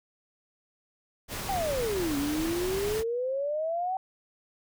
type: noise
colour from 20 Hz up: pink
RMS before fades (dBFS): -35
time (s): 1.28-3.04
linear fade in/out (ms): 50
type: exponential two-way sweep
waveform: sine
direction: down then up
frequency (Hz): 810 to 277.2 to 768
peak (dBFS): -27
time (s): 1.49-3.97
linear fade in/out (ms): 2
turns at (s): 2.17
effects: none